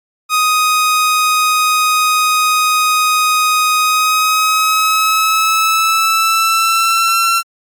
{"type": "tone with pitch glide", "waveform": "sawtooth", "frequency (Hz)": [1249, 1354.2], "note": ["D#6", "E6"], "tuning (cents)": [6, 46], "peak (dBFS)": -7, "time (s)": [0.29, 7.43], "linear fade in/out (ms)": 50, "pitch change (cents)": 140, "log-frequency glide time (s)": [3.77, 7.31], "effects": ["AAC 64 kbps"]}